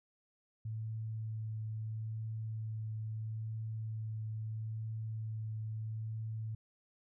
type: tone with vibrato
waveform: sine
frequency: 110 Hz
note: A2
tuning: in tune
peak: -37 dBFS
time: 0.65-6.55 s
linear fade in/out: 5 ms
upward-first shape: triangle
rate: 0.76 Hz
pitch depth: 12 cents each way
effects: none